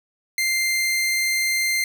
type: tone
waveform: sawtooth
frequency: 2093 Hz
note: C7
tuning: in tune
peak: -16 dBFS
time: 0.38-1.84 s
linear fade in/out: 2 ms
effects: none